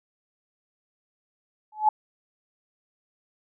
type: tone with exponential growth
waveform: sine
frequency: 856 Hz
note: A5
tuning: 48 cents flat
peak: -12 dBFS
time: 1.72-1.89 s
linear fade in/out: 5 ms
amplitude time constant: 36 ms
effects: none